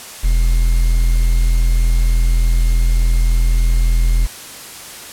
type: tone with quantisation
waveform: triangle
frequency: 41.69 Hz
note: E1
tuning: 20 cents sharp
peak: -8 dBFS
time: 0.23-4.27 s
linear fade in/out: 20 ms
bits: 6
effects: white hiss -33 dBFS RMS until 5.12 s + low-pass 12000 Hz 12 dB/octave